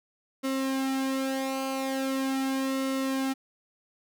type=tone with flanger; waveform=sawtooth; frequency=267 Hz; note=C4; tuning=35 cents sharp; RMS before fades=-29 dBFS; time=0.43-3.34 s; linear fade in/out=20 ms; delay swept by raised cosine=1.2 to 3.2 ms; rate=0.41 Hz; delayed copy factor=-0.65; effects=none